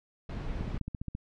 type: noise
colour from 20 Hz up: brown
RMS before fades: -35 dBFS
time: 0.29-0.78 s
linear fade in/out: 5 ms
type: click train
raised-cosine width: 5 ms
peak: -23 dBFS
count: 9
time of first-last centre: 0.61-1.151 s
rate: 14.8 Hz
effects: low-pass 4000 Hz 12 dB/octave + MP3 64 kbps